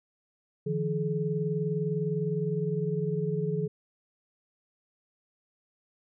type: tone cluster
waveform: sine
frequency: 150.6 / 170.4 / 424.9 Hz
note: D3 / F3 / G#4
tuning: +44 / -42 / +40 cents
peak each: -31 dBFS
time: 0.66-3.68 s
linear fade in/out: 10 ms
effects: none